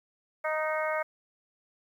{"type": "harmonic tone with a mistuned harmonic", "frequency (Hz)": 311.1, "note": "D#4", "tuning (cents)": 0, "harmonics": [2, 3, 4, 5, 6, 7], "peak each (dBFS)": [-30, -36, -35, -37, -39, -37], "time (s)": [0.44, 1.03], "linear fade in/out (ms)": 10, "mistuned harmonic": 5, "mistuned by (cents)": -18, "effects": ["10-bit"]}